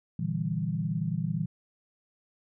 sine chord, E half-diminished seventh, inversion second, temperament equal, 116.54 / 146.83 / 164.81 / 196 Hz, Bb2 / D3 / E3 / G3, 0 / 0 / 0 / 0 cents, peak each -35 / -34 / -30 / -35 dBFS, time 0.19-1.46 s, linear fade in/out 5 ms, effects none

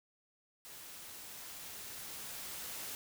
white noise with level ramp, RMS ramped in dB -51 to -43 dBFS, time 0.65-2.95 s, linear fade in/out 0 ms, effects none

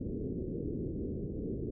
white low-pass noise, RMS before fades -37 dBFS, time 0-1.71 s, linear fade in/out 10 ms, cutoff 430 Hz, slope 48 dB/octave, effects none

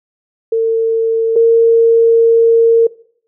sine tone pair in turn, 452.1 / 458.7 Hz, A4 / A#4, +47 / -28 cents, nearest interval unison, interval 25 cents, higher second, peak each -10 / -5 dBFS, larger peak second, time 0.52-1.36 / 1.36-2.87 s, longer second, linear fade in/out 5 ms, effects noise-tail reverb RT60 0.6 s tail -21 dB re dry

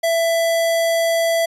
square tone, 665 Hz, E5, 15 cents sharp, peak -16 dBFS, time 0.03-1.46 s, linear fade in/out 10 ms, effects resampled to 32000 Hz

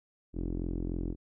sawtooth tone with low-pass filter, 43.4 Hz, F1, 10 cents flat, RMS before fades -34 dBFS, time 0.33-1.16 s, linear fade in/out 50 ms, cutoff 320 Hz, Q 3.5, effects none

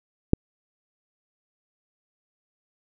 click, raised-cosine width 3 ms, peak -3 dBFS, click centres 0.334 s, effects none

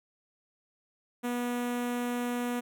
sawtooth tone with notch filter, 243.1 Hz, B3, 27 cents flat, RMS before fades -32 dBFS, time 1.23-2.61 s, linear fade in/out 20 ms, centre 4700 Hz, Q 1.3, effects none

